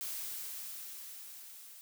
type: noise with level ramp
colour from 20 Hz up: blue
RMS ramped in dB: -39 to -53 dBFS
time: 0.01-1.81 s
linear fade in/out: 0 ms
effects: none